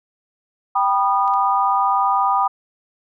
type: chord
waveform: sine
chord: G augmented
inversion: none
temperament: just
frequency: 784 / 980 / 1225 Hz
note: G5 / B5 / D#6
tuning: 0 / -14 / -27 cents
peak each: -19 dBFS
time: 0.75-2.48 s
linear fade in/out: 10 ms
type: clicks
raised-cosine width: 0.2 ms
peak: -26 dBFS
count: 2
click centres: 1.278 / 1.338 s
effects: none